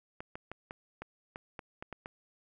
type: clicks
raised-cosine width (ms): 0.5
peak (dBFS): -26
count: 10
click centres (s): 0.205 / 0.355 / 0.516 / 0.709 / 1.02 / 1.359 / 1.592 / 1.825 / 1.927 / 2.059
effects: none